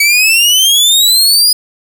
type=exponential sweep; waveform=sawtooth; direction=up; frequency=2258 to 4978 Hz; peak=-3 dBFS; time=0-1.53 s; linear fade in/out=5 ms; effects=none